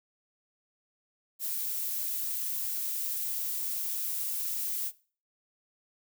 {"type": "noise", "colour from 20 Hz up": "violet", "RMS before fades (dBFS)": -33, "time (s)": [1.39, 4.92], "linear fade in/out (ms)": 50, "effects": ["noise-tail reverb RT60 0.4 s tail -20 dB re dry"]}